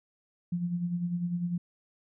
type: tone with tremolo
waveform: sine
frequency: 174.61 Hz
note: F3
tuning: in tune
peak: -26 dBFS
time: 0.52-1.58 s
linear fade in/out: 5 ms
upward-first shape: sine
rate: 10 Hz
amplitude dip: 55%
effects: none